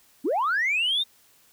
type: linear sweep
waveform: sine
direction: up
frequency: 227.4 to 3729 Hz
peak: -20 dBFS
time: 0.24-1.04 s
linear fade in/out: 20 ms
effects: tanh soft clip ceiling -18 dBFS + white hiss -59 dBFS RMS until 1.52 s